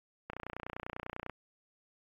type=click train; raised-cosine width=0.5 ms; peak=-24 dBFS; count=31; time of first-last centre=0.3-1.297 s; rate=30.1 Hz; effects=AAC 32 kbps